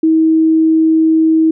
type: tone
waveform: sine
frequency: 320 Hz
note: D#4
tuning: 49 cents sharp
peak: -7 dBFS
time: 0.03-1.51 s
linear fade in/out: 5 ms
effects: none